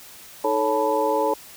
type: tone cluster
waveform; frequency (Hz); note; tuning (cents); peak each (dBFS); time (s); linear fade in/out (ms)
sine; 312.2 / 436.4 / 553 / 871 / 987; D#4 / A4 / C#5 / A5 / B5; +6 / -14 / -4 / -18 / -1; -29 / -24 / -24 / -24 / -27; 0.44-1.34; 5
effects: white hiss -44 dBFS RMS until 1.56 s